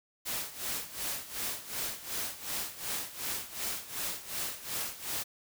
white noise with tremolo, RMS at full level -34 dBFS, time 0.25-5.24 s, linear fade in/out 20 ms, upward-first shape sine, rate 2.7 Hz, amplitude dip 80%, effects none

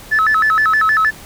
sine tone with vibrato, 1500 Hz, F#6, 23 cents sharp, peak -9 dBFS, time 0.11-1.11 s, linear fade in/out 20 ms, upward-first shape square, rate 6.4 Hz, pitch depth 260 cents each way, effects tanh soft clip ceiling -7 dBFS + pink hiss -37 dBFS RMS until 1.25 s

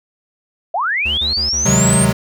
sine linear sweep, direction up, 619 to 8840 Hz, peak -15 dBFS, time 0.74-2.05 s, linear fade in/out 5 ms
square tone bursts, 73.9 Hz, D2, 11 cents sharp, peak -25 dBFS, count 7, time 1.05-2.128 s, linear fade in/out 10 ms, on 130 ms, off 28 ms
square chord, Ab dominant seventh, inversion first, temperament equal, 130.81 / 155.56 / 185 / 207.7 Hz, C3 / Eb3 / Gb3 / Ab3, 0 / 0 / 0 / 0 cents, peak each -17 / -22 / -17 / -19 dBFS, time 1.65-2.13 s, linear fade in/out 10 ms
effects none

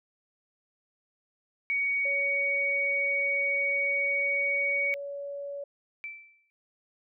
sine tone, 2243 Hz, C#7, 20 cents sharp, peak -25 dBFS, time 1.7-4.94 s, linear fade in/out 0 ms
sine tone with pitch glide, 561 to 565.9 Hz, C#5 to C#5, +21 to +36 cents, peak -34 dBFS, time 2.05-5.64 s, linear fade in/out 5 ms, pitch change +15 cents, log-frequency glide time 3.54-5.32 s
sine tone with exponential decay, 2330 Hz, D7, 14 cents flat, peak -33 dBFS, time 6.04-6.5 s, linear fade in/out 0 ms, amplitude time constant 100 ms
effects none

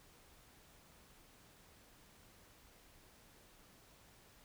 silence, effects pink hiss -64 dBFS RMS until 4.44 s

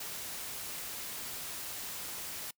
white noise, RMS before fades -41 dBFS, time 0-2.51 s, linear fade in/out 5 ms, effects noise-tail reverb RT60 0.1 s tail -25 dB re dry

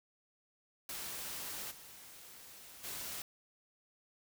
white noise with level steps, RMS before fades -43 / -54 / -43 dBFS, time 0.89-3.22 s, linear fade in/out 2 ms, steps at 1.7 / 2.83 s, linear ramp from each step 20 ms, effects none

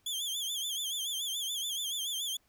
sawtooth tone with vibrato, 3322 Hz, G#7, in tune, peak -30 dBFS, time 0.06-2.37 s, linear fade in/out 5 ms, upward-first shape sine, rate 7 Hz, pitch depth 110 cents each way, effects pink hiss -71 dBFS RMS until 2.48 s

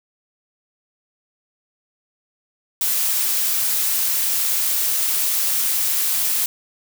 blue noise, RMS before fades -20 dBFS, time 2.81-6.46 s, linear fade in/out 2 ms, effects none

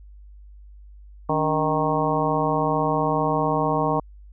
harmonic tone with a mistuned harmonic, 155.56 Hz, D#3, in tune, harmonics 1 / 2 / 3 / 4 / 5 / 6 / 7, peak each -27 / -27 / -27 / -27 / -27 / -27 / -27 dBFS, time 1.29-4 s, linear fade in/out 5 ms, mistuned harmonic 2, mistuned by -130 cents, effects added 50 Hz sine -42 dBFS peak until 4.32 s

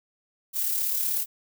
violet noise with amplitude modulation, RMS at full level -25 dBFS, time 0.53-1.26 s, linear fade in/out 50 ms, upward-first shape sine, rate 36.3 Hz, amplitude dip 35%, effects none

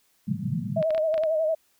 pink band-pass noise, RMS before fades -29 dBFS, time 0.27-0.83 s, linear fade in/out 10 ms, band 110 to 220 Hz, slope 96 dB/octave
sine tone with vibrato, 633 Hz, D#5, 30 cents sharp, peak -21 dBFS, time 0.76-1.55 s, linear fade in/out 10 ms, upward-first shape sine, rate 11 Hz, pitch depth 59 cents each way
clicks, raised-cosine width 0.3 ms, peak -21 dBFS, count 7, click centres 0.827 / 0.906 / 0.948 / 0.979 / 1.142 / 1.179 / 1.236 s
effects white hiss -66 dBFS RMS until 1.79 s

